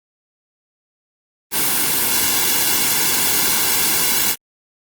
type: noise with comb filter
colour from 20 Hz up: white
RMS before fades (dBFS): -17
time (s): 1.51-4.36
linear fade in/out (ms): 50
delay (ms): 1.6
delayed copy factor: -0.65
effects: Opus 24 kbps